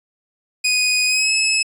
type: tone with pitch glide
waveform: 20% pulse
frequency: 2489 to 2589 Hz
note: D#7 to E7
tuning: 0 to -32 cents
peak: -10 dBFS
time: 0.64-1.63 s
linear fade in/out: 10 ms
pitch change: +68 cents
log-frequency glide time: 1.06-1.32 s
effects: resampled to 32000 Hz